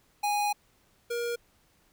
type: tone pair in turn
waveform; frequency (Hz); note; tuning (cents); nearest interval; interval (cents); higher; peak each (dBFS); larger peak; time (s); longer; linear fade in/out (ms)
square; 826 / 473.6; G#5 / A#4; -10 / +27; minor seventh; 963; first; -26 / -30; first; 0.23-0.53 / 1.1-1.36; first; 10
effects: pink hiss -66 dBFS RMS until 1.92 s